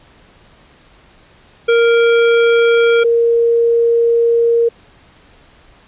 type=tone pair in turn; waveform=square / sine; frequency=466.2 / 466.2 Hz; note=A#4 / A#4; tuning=0 / 0 cents; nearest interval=unison; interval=0 cents; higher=neither; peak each=-9 dBFS; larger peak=neither; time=1.68-3.04 / 3.04-4.69 s; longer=second; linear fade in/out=10 ms; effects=pink hiss -47 dBFS RMS until 5.87 s + resampled to 8000 Hz